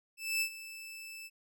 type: tone with ADSR envelope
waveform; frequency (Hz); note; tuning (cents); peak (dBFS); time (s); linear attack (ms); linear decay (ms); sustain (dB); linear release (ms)
sawtooth; 2635; E7; -1; -25; 0.17-1.3; 240; 82; -16; 41
effects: none